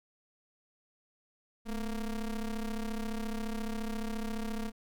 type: ring-modulated tone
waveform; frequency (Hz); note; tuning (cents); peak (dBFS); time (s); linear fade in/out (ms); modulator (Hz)
square; 116.4; A#2; -2; -31; 1.65-4.72; 50; 99.2
effects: none